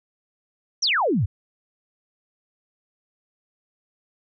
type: exponential sweep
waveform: sine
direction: down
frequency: 6272 to 81.4 Hz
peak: -18 dBFS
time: 0.82-1.26 s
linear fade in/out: 10 ms
effects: none